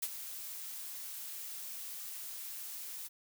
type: noise with ADSR envelope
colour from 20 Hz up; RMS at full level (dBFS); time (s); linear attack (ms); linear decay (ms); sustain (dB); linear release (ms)
blue; -34; 0.02-3.09; 11; 46; -10; 30
effects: none